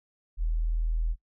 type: tone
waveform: sine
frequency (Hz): 40.53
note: E1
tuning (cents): -29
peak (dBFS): -24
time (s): 0.37-1.16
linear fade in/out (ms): 50
effects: noise-tail reverb RT60 0.1 s tail -22 dB re dry